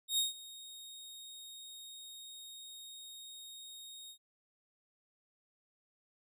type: tone with ADSR envelope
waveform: sawtooth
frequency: 3729 Hz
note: A#7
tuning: in tune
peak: -25 dBFS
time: 0.08-4.18 s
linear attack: 100 ms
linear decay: 150 ms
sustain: -20 dB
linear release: 81 ms
effects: none